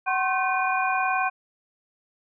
sine tone cluster, 753 / 1045 / 1084 / 1536 / 2444 Hz, F#5 / C6 / C#6 / G6 / D#7, +30 / -2 / -39 / -36 / -32 cents, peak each -25 / -33 / -28 / -28 / -29 dBFS, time 0.06-1.3 s, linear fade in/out 20 ms, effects none

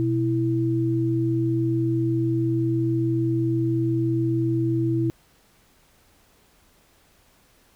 sine tone pair together, 123.46 / 329.6 Hz, B2 / E4, 0 / 0 cents, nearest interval octave + perfect fourth, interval 1700 cents, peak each -23 / -22 dBFS, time 0-5.1 s, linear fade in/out 0 ms, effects pink hiss -59 dBFS RMS until 7.75 s

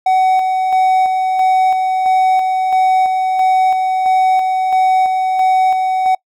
triangle tone with tremolo, 751 Hz, F#5, 26 cents sharp, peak -7 dBFS, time 0.06-6.15 s, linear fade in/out 5 ms, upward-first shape square, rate 1.5 Hz, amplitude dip 35%, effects noise-tail reverb RT60 0.1 s tail -25 dB re dry

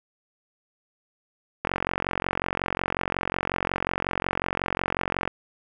click train, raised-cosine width 0.5 ms, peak -9 dBFS, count 166, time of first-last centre 1.65-5.276 s, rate 45.5 Hz, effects none

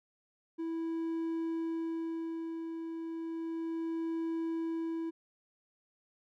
triangle tone with tremolo, 328.5 Hz, E4, 6 cents flat, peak -30 dBFS, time 0.58-5.11 s, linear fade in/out 20 ms, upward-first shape sine, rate 0.33 Hz, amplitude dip 45%, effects none

